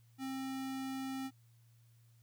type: tone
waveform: square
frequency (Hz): 265.6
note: C4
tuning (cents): +26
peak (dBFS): -39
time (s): 0.18-1.31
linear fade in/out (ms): 50
effects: added 116 Hz sine -62 dBFS peak until 2.22 s + white hiss -75 dBFS RMS until 2.22 s